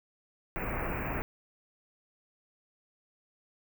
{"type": "band-stop noise", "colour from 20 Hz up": "pink", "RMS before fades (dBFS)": -34, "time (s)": [0.56, 1.22], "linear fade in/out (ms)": 0, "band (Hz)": [2600, 16000], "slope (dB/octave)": 96, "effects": []}